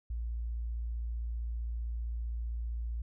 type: tone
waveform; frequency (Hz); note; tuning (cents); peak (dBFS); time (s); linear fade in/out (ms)
sine; 57.7; A#1; -17; -33; 0.1-3.02; 5
effects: none